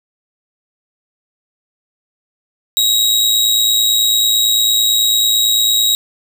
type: tone with amplitude modulation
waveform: sawtooth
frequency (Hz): 3817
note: A#7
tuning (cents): +40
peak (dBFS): -6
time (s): 2.77-5.95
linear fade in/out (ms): 0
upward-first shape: sine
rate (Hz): 109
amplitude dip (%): 40
effects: 7-bit